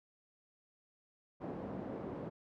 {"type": "band-pass noise", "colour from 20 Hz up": "pink", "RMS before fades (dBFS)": -43, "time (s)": [1.4, 2.3], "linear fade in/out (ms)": 20, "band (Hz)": [170, 590], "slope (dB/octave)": 12, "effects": []}